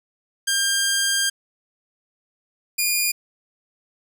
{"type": "tone pair in turn", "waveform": "10% pulse", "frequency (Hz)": [1600, 2429], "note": ["G6", "D#7"], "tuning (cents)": [35, -42], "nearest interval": "perfect fifth", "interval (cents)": 723, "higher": "second", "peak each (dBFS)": -10, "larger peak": "neither", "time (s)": [[0.47, 1.3], [2.78, 3.12]], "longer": "first", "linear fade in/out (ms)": 10, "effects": []}